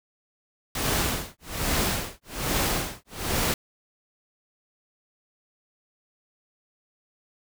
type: noise with tremolo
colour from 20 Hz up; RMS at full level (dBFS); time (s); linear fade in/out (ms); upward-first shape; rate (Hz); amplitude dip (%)
pink; -24; 0.75-3.54; 2; sine; 1.2; 100
effects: none